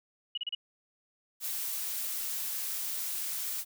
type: tone bursts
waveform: sine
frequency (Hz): 2912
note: F#7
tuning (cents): -28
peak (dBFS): -31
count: 4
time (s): 0.35-0.55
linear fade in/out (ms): 5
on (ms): 26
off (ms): 32
type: noise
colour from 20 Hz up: blue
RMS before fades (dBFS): -35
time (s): 1.4-3.65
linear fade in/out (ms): 50
effects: none